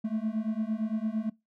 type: beating tone pair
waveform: triangle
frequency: 214.5 / 223.3 Hz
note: A3 / A3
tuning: -44 / +26 cents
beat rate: 8.8 Hz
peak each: -29 dBFS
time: 0.04-1.3 s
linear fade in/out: 10 ms
effects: noise-tail reverb RT60 0.2 s tail -22 dB re dry